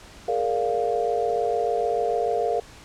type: chord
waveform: sine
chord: Bb dominant seventh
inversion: third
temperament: just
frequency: 419.5 / 466.2 / 582.7 / 699.2 Hz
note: Ab4 / Bb4 / D5 / F5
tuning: +17 / 0 / -14 / +2 cents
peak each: -28 / -25 / -31 / -25 dBFS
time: 0.28-2.6 s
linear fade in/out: 5 ms
effects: pink hiss -46 dBFS RMS until 2.84 s + low-pass 8000 Hz 12 dB/octave